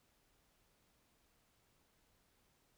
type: silence
effects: pink hiss -75 dBFS RMS until 2.77 s